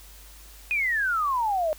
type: exponential sweep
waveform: sine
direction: down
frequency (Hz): 2519 to 601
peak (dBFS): -22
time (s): 0.71-1.73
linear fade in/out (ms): 0
effects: added 50 Hz sine -47 dBFS peak until 1.78 s + white hiss -50 dBFS RMS until 1.78 s